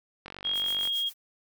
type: click train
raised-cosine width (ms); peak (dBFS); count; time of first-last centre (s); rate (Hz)
0.3; -24; 30; 0.26-0.874; 47.2
type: tone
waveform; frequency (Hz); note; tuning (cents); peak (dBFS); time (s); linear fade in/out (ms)
sine; 3263; G#7; -31; -26; 0.44-1.1; 20
type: noise with tremolo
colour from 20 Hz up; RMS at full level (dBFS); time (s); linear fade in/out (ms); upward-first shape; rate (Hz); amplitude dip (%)
blue; -40; 0.53-1.14; 50; triangle; 7.2; 95
effects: none